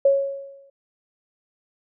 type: tone with exponential decay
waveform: sine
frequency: 552 Hz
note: C#5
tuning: 7 cents flat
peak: -11 dBFS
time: 0.05-0.7 s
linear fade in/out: 5 ms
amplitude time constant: 140 ms
effects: none